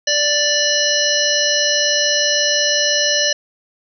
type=harmonic tone; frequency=587.3 Hz; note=D5; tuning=in tune; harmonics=1 / 3 / 5 / 7 / 9 / 10; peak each=-21 / -21 / -21 / -21 / -21 / -21 dBFS; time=0.07-3.33 s; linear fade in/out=5 ms; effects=none